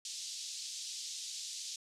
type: band-pass noise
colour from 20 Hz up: white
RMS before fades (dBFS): -43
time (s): 0.05-1.76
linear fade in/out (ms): 2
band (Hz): 3600 to 7200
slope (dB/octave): 24
effects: low-pass 11000 Hz 12 dB/octave